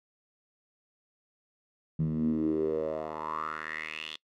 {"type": "tone with band-pass filter sweep", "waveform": "10% pulse", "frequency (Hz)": 78.1, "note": "D#2", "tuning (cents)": 7, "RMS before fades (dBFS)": -32, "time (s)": [1.99, 4.16], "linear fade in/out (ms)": 5, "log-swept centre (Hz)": [160, 3400], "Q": 6.1, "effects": ["noise-tail reverb RT60 0.1 s tail -23 dB re dry"]}